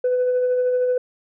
sine tone with tremolo, 500 Hz, B4, 21 cents sharp, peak -14 dBFS, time 0.04-0.98 s, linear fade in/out 5 ms, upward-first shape sine, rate 13 Hz, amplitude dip 30%, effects tanh soft clip ceiling -14 dBFS

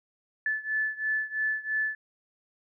sine beating tone pair, 1738 / 1741 Hz, A6 / A6, -22 / -19 cents, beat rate 3 Hz, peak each -29 / -31 dBFS, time 0.46-1.95 s, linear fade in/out 2 ms, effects none

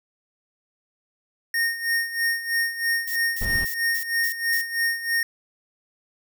square tone with tremolo, 1845 Hz, A#6, 18 cents flat, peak -20 dBFS, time 1.54-5.23 s, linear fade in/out 2 ms, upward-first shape sine, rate 3.1 Hz, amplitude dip 75%
violet noise bursts, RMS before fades -31 dBFS, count 6, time 3.07-4.616 s, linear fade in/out 5 ms, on 91 ms, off 200 ms
brown noise, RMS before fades -29 dBFS, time 3.41-3.65 s, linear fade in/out 5 ms
effects none

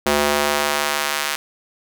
square tone with high-pass filter sweep, 73.1 Hz, D2, 7 cents flat, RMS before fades -20 dBFS, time 0.06-1.36 s, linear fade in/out 5 ms, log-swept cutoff 350 to 1500 Hz, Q 0.7, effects none

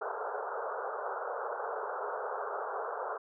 pink band-pass noise, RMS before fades -37 dBFS, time 0.01-3.18 s, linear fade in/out 10 ms, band 410 to 1500 Hz, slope 96 dB/octave, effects none

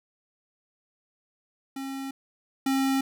square tone pair in turn, 270 / 269 Hz, C#4 / C4, -45 / +48 cents, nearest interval unison, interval 7 cents, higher first, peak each -33 / -23 dBFS, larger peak second, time 1.76-2.11 / 2.66-3.01 s, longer neither, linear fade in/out 5 ms, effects none

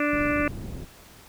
harmonic tone, 293.7 Hz, D4, in tune, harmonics 1 / 2 / 4 / 5 / 6 / 7 / 8 / 9, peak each -25 / -28 / -31 / -32 / -33 / -33 / -34 / -35 dBFS, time 0-0.48 s, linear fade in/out 2 ms
pink low-pass noise, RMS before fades -35 dBFS, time 0.12-0.85 s, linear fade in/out 10 ms, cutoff 310 Hz, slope 12 dB/octave
effects pink hiss -50 dBFS RMS until 1.28 s

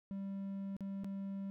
triangle tone with dropouts, 196 Hz, G3, in tune, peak -37 dBFS, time 0.11-1.5 s, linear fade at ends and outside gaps 0 ms, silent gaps 0.766-0.807 / 1.036-1.045 s, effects none

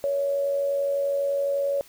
sine tone with amplitude modulation, 561 Hz, C#5, 21 cents sharp, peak -20 dBFS, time 0.04-1.81 s, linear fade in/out 0 ms, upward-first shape sine, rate 91.8 Hz, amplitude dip 40%, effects white hiss -52 dBFS RMS until 1.88 s

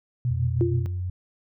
sine tone with tremolo, 123.47 Hz, B2, in tune, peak -20 dBFS, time 0.25-0.86 s, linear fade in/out 0 ms, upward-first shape sine, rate 6.4 Hz, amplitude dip 60%
sine tone with pitch glide, 87.3 to 90.85 Hz, F2 to F#2, 0 to -31 cents, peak -26 dBFS, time 0.3-1.1 s, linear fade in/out 5 ms, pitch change +69 cents, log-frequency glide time 0.48-0.68 s
sine tone with exponential decay, 346.6 Hz, F4, 13 cents flat, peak -18 dBFS, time 0.61-1 s, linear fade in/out 0 ms, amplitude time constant 83 ms
effects none

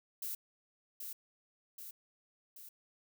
violet noise with echo, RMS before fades -40 dBFS, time 0.22-0.35 s, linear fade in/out 5 ms, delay 780 ms, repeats 3, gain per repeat -4 dB, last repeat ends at 2.69 s, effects none

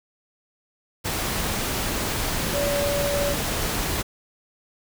sine tone in noise, 572 Hz, D5, 46 cents flat, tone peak -23 dBFS, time 2.53-3.34 s, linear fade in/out 20 ms, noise pink, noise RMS -26 dBFS, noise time 1.04-4.03 s, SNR 0 dB, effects none

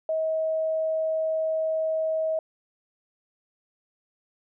sine tone, 637 Hz, D#5, 41 cents sharp, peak -23 dBFS, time 0.09-2.39 s, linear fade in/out 2 ms, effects none

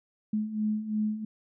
sine beating tone pair, 211.7 / 214.6 Hz, G#3 / A3, +33 / -43 cents, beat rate 2.9 Hz, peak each -33 / -28 dBFS, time 0.33-1.25 s, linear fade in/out 5 ms, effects none

